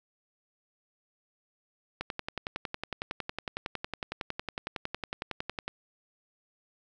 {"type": "click train", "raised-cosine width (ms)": 0.3, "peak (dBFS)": -17, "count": 41, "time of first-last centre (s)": [2.01, 5.68], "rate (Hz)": 10.9, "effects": []}